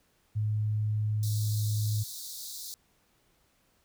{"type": "tone", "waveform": "sine", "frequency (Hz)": 106.7, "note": "G#2", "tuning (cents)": 47, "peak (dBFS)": -26, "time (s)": [0.35, 2.04], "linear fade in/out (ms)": 20}
{"type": "high-pass noise", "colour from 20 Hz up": "pink", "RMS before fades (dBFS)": -41, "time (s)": [1.23, 2.74], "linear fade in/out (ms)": 0, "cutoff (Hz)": 3700, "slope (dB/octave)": 96}
{"effects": ["pink hiss -69 dBFS RMS until 3.84 s"]}